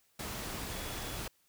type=tone in noise; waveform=sine; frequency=3393 Hz; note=G#7; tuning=36 cents sharp; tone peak=-51 dBFS; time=0.71-1.17 s; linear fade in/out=5 ms; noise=pink; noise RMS=-40 dBFS; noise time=0.19-1.28 s; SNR=-14 dB; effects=white hiss -71 dBFS RMS until 1.48 s